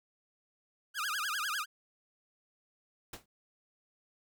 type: tone with vibrato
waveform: sawtooth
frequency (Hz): 1417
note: F6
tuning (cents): +25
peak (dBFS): -29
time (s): 0.94-1.66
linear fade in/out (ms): 50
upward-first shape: sine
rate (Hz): 10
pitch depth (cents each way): 290
type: noise with exponential decay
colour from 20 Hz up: pink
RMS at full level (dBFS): -39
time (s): 3.13-3.26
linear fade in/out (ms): 5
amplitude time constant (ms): 27
effects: none

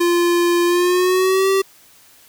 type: tone with pitch glide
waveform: square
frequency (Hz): 346.9 to 387.1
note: F4 to G4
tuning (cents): -12 to -22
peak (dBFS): -14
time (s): 0-1.62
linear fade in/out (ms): 10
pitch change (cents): +190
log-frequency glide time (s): 0.65-1.49
effects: white hiss -49 dBFS RMS until 2.28 s

